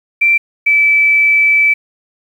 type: tone pair in turn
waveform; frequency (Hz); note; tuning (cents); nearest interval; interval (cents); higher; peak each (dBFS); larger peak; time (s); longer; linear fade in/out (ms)
sine; 2349 / 2311; D7 / D7; 0 / -28; unison; 28; first; -7; neither; 0.21-0.38 / 0.66-1.74; second; 10
effects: 7-bit